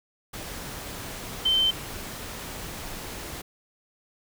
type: tone in noise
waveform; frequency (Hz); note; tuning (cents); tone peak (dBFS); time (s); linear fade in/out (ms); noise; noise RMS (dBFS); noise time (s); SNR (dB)
sine; 3096; G7; -22; -19; 1.45-1.71; 10; pink; -37; 0.33-3.42; +15
effects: none